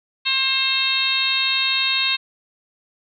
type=harmonic tone; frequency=532 Hz; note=C5; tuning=29 cents sharp; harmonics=2 / 3 / 4 / 5 / 6 / 7 / 8; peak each=-31 / -31 / -29 / -22 / -28 / -22 / -25 dBFS; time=0.25-2.17 s; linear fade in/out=20 ms; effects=none